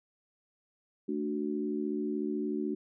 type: chord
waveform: sine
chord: D major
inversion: second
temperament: equal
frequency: 220 / 293.7 / 370 Hz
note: A3 / D4 / F#4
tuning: 0 / 0 / 0 cents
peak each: -35 / -34 / -35 dBFS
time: 1.08-2.75 s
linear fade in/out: 10 ms
effects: none